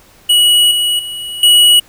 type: tone with level steps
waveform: square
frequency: 2922 Hz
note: F#7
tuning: 22 cents flat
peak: -7 / -12 / -22 / -5 dBFS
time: 0.29-1.8 s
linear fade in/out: 10 ms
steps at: 0.71 / 0.99 / 1.43 s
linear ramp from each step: 2 ms
effects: pink hiss -45 dBFS RMS until 1.88 s